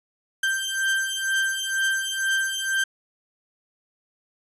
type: beating tone pair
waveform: 35% pulse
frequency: 1568 / 1570.1 Hz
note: G6 / G6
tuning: 0 / +2 cents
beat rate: 2.1 Hz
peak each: -24 dBFS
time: 0.43-2.84 s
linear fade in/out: 5 ms
effects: resampled to 32000 Hz